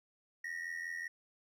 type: ring-modulated tone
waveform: triangle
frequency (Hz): 1881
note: A#6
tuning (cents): +15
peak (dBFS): -34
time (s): 0.44-1.08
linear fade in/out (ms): 5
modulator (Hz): 42.6
effects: none